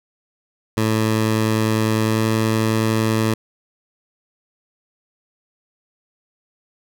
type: tone with pitch glide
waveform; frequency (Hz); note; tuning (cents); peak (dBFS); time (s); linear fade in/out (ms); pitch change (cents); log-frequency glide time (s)
15% pulse; 110 to 110.77; A2 to A2; 0 to +12; -10; 0.77-3.34; 5; +12; 2.05-2.26
effects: none